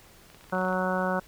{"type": "clicks", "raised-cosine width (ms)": 0.3, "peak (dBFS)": -34, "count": 11, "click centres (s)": [0.301, 0.346, 0.41, 0.442, 0.498, 0.55, 0.583, 0.614, 0.65, 0.685, 0.728]}
{"type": "harmonic tone", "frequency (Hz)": 185, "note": "F#3", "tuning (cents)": 0, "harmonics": [1, 2, 3, 4, 5, 6, 7, 8], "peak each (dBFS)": [-30, -36, -30, -34, -34, -36, -36, -33], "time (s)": [0.52, 1.2], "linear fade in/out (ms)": 10}
{"effects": ["pink hiss -54 dBFS RMS until 1.27 s"]}